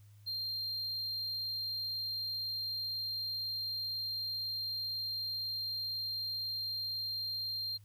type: tone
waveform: triangle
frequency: 4186 Hz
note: C8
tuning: in tune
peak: -34 dBFS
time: 0.26-7.78 s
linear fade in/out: 20 ms
effects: added 103 Hz sine -55 dBFS peak until 7.84 s + white hiss -71 dBFS RMS until 7.84 s